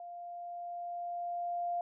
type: tone with level ramp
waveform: sine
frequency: 698 Hz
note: F5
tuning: 1 cent flat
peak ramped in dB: -43 to -31 dBFS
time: 0-1.81 s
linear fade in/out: 2 ms
effects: none